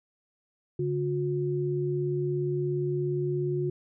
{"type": "tone pair together", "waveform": "sine", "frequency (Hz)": [142.87, 360], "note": ["D3", "F#4"], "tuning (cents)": [-47, -47], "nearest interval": "octave + major third", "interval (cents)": 1600, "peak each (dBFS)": [-29, -28], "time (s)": [0.79, 3.7], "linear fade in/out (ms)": 5, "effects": []}